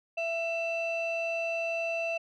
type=tone pair together; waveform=sine; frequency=666 / 2669 Hz; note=E5 / E7; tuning=+18 / +21 cents; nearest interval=2 octaves; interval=2403 cents; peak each=-29 / -31 dBFS; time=0.17-2.18 s; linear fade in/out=10 ms; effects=tanh soft clip ceiling -25 dBFS